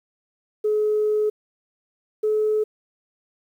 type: tone pair in turn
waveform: sine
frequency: 425 / 428.9 Hz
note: G#4 / A4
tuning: +40 / -44 cents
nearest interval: unison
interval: 16 cents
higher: second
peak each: -17 dBFS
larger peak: neither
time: 0.64-1.3 / 2.23-2.64 s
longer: first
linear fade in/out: 10 ms
effects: tanh soft clip ceiling -13 dBFS + 9-bit